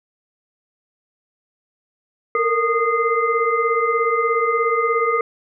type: tone cluster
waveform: sine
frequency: 450.9 / 467.7 / 1232 / 2075 Hz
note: A4 / A#4 / D#6 / C7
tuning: +42 / +6 / -17 / -15 cents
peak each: -23 / -21 / -19 / -25 dBFS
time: 2.35-5.21 s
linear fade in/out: 2 ms
effects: none